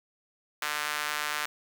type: tone with high-pass filter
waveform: sawtooth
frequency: 149.3 Hz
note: D3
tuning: 29 cents sharp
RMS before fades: -32 dBFS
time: 0.62-1.46 s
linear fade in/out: 2 ms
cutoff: 1400 Hz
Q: 1.4
effects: none